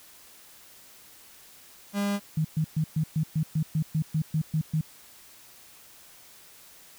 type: tone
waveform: 45% pulse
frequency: 201.9 Hz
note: G#3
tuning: 49 cents flat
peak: -25 dBFS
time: 1.93-2.2 s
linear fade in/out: 50 ms
type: tone bursts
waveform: sine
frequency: 156.8 Hz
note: D#3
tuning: 14 cents sharp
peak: -22 dBFS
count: 13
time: 2.37-4.811 s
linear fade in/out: 5 ms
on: 77 ms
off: 120 ms
effects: white hiss -52 dBFS RMS until 6.98 s